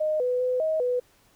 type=tone with pitch steps; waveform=sine; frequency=617 / 498 / 504 / 632 / 495.2 Hz; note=D#5 / B4 / B4 / D#5 / B4; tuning=-15 / +14 / +35 / +27 / +5 cents; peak=-22 dBFS; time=0-1 s; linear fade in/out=10 ms; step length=200 ms; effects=pink hiss -61 dBFS RMS until 1.35 s